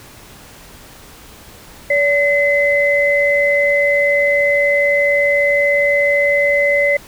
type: tone pair together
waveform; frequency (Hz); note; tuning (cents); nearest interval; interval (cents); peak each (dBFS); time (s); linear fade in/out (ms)
sine; 572 / 2040; D5 / C7; -46 / -44; octave + minor seventh; 2202; -14; 1.9-6.97; 5
effects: pink hiss -40 dBFS RMS until 7.07 s